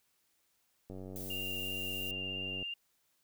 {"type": "click train", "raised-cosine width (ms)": 2, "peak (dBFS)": -33, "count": 164, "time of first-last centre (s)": [0.9, 2.627], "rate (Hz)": 94.4}
{"type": "noise", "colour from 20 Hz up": "violet", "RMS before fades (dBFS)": -45, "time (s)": [1.16, 2.11], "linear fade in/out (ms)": 0}
{"type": "tone with vibrato", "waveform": "sine", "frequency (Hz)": 2794, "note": "F7", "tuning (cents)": 0, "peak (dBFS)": -37, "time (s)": [1.3, 2.74], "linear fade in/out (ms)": 5, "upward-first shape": "sine", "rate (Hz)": 17, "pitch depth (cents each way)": 15}
{"effects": ["white hiss -75 dBFS RMS until 3.23 s"]}